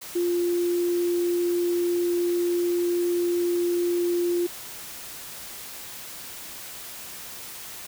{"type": "tone in noise", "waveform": "sine", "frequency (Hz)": 349.2, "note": "F4", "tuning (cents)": 0, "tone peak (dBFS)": -21, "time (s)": [0.15, 4.47], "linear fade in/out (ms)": 10, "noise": "white", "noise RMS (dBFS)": -39, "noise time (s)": [0.01, 7.87], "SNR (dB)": 15, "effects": []}